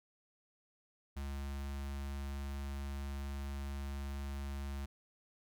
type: tone with notch filter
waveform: square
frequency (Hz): 69.4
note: C#2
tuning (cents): +3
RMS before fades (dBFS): -41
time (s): 1.16-4.86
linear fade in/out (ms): 10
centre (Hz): 450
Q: 1.6
effects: none